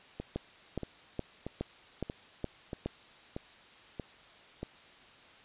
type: two click trains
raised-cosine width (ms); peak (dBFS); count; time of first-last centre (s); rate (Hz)
2; -24 / -20; 8 / 7; 0.2-4.63 / 0.36-2.86; 1.58 / 2.4
effects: white hiss -56 dBFS RMS until 5.44 s + resampled to 8000 Hz